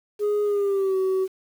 sine tone with pitch glide, 415.3 to 378.6 Hz, G#4 to F#4, 0 to +40 cents, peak -17 dBFS, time 0.19-1.28 s, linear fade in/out 50 ms, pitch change -160 cents, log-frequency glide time 0.44-0.97 s, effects tanh soft clip ceiling -19 dBFS + 8-bit

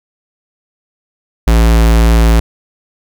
square tone, 56.4 Hz, A1, 44 cents sharp, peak -6 dBFS, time 1.47-2.4 s, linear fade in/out 5 ms, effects none

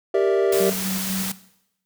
triangle chord, E half-diminished seventh, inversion first, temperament equal, 392 / 466.2 / 587.3 / 659.3 Hz, G4 / Bb4 / D5 / E5, 0 / 0 / 0 / 0 cents, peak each -17 / -21 / -23 / -22 dBFS, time 0.14-0.7 s, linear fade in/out 5 ms
white noise, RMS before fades -28 dBFS, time 0.52-1.32 s, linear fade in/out 5 ms
sine tone with tremolo, 190.1 Hz, F#3, 47 cents sharp, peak -25 dBFS, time 0.6-1.32 s, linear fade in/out 5 ms, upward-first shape square, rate 4 Hz, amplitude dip 45%
effects noise-tail reverb RT60 0.8 s tail -17 dB re dry

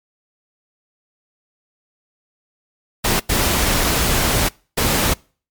pink noise bursts at uneven times, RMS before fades -17 dBFS, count 3, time 3.04-3.2 / 3.29-4.49 / 4.77-5.14 s, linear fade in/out 10 ms, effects noise-tail reverb RT60 0.4 s tail -26 dB re dry + MP3 96 kbps

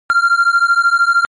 triangle beating tone pair, 1380 / 1393 Hz, F6 / F6, -21 / -5 cents, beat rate 13 Hz, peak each -10 dBFS, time 0.1-1.25 s, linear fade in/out 0 ms, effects tanh soft clip ceiling -1 dBFS + MP3 48 kbps

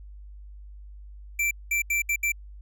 square tone bursts at uneven times, 2343 Hz, D7, 5 cents flat, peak -23 dBFS, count 5, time 1.39-1.51 / 1.71-1.82 / 1.9-2.02 / 2.09-2.16 / 2.23-2.32 s, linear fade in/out 5 ms, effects added 50 Hz sine -41 dBFS peak until 2.61 s

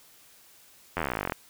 slowing click train, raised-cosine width 0.5 ms, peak -13 dBFS, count 22, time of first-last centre 0.97-1.322 s, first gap 11 ms, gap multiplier 1.04, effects white hiss -56 dBFS RMS until 1.49 s

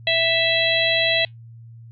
harmonic tone, 659.3 Hz, E5, in tune, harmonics 1 / 3 / 4 / 5 / 6, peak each -23 / -23 / -23 / -23 / -23 dBFS, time 0.07-1.25 s, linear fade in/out 2 ms, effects added 115 Hz sine -39 dBFS peak until 1.91 s + Opus 48 kbps

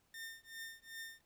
sawtooth tone with tremolo, 1814 Hz, A#6, 48 cents flat, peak -40 dBFS, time 0.14-1.21 s, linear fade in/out 2 ms, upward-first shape triangle, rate 2.6 Hz, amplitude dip 100%, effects pink hiss -75 dBFS RMS until 1.25 s

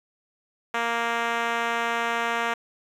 5% pulse tone with band-pass filter, 233.1 Hz, A#3, in tune, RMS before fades -26 dBFS, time 0.74-2.54 s, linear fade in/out 5 ms, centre 1000 Hz, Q 0.59, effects 9-bit

